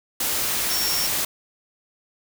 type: tone in noise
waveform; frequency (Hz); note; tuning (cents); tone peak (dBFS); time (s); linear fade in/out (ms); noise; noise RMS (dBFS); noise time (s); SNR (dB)
sine; 5490; F8; -31; -25; 0.7-1.07; 5; white; -24; 0.2-1.25; -4
effects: none